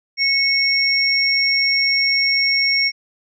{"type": "tone pair together", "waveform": "sine", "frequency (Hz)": [2197, 5536], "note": ["C#7", "F8"], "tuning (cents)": [-16, -16], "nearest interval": "octave + major third", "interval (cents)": 1600, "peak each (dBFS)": -17, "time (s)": [0.17, 2.92], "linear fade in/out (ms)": 50, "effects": []}